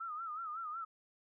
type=tone with vibrato; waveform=sine; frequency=1285 Hz; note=E6; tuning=45 cents flat; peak=-39 dBFS; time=0-0.85 s; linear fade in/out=10 ms; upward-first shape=sine; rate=5.4 Hz; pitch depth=110 cents each way; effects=none